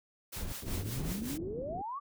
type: noise with tremolo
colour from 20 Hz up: white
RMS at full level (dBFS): -41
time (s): 0.32-1.38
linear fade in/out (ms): 10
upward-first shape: triangle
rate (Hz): 5.3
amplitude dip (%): 80
type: noise bursts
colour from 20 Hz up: brown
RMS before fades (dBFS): -38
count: 3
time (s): 0.36-1.13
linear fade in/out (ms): 10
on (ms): 170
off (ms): 130
type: low-pass noise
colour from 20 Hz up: white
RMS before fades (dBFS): -43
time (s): 0.62-1.82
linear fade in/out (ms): 10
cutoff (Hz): 370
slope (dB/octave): 24
type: exponential sweep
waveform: sine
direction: up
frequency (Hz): 79.4 to 1188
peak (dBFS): -36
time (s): 0.73-2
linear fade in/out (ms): 20
effects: none